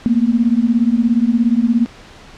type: beating tone pair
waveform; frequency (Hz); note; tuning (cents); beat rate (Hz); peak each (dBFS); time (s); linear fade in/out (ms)
sine; 225.5 / 242.5; A3 / B3; +43 / -31; 17; -14; 0.06-1.86; 0
effects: pink hiss -40 dBFS RMS until 2.37 s + low-pass 5000 Hz 12 dB/octave